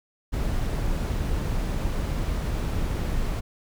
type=noise; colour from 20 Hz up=brown; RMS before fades=-26 dBFS; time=0.32-3.41 s; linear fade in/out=20 ms; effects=none